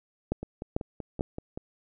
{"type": "two click trains", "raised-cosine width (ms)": 2, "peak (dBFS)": [-13, -22], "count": [3, 7], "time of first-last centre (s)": [[0.32, 1.209], [0.43, 1.575]], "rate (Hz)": [2.25, 5.24], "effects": []}